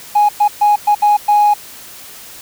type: tone bursts at uneven times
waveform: triangle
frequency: 830.6 Hz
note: G#5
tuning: in tune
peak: -4 dBFS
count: 6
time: 0.15-0.29 / 0.4-0.48 / 0.61-0.76 / 0.87-0.95 / 1.02-1.17 / 1.28-1.54 s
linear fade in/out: 10 ms
effects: tanh soft clip ceiling -4 dBFS + white hiss -35 dBFS RMS until 2.41 s